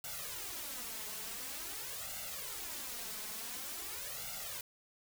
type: noise with flanger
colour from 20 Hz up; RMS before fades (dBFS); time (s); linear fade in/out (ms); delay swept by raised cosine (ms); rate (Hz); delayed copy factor
white; -43; 0.04-4.61; 2; 1.4 to 4.7; 0.47; +0.9
effects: none